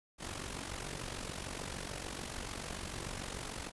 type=noise with amplitude modulation; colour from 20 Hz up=pink; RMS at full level=-39 dBFS; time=0.18-3.72 s; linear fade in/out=50 ms; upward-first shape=sine; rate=46.8 Hz; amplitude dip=70%; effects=resampled to 24000 Hz